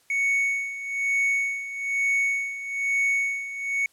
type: tone with tremolo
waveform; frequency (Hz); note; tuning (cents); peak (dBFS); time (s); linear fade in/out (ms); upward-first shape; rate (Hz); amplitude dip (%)
triangle; 2222; C#7; +4; -18; 0.1-3.86; 2; sine; 1.1; 75
effects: white hiss -62 dBFS RMS until 3.92 s + low-pass 12000 Hz 12 dB/octave